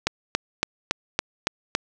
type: click train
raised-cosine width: 0.2 ms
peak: -3 dBFS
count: 7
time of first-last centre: 0.07-1.751 s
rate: 3.57 Hz
effects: none